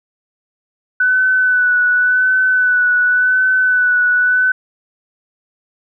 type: tone with vibrato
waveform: sine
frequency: 1495 Hz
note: F#6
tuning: 17 cents sharp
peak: -10 dBFS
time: 1-4.52 s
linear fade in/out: 5 ms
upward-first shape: sine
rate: 0.9 Hz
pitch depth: 25 cents each way
effects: none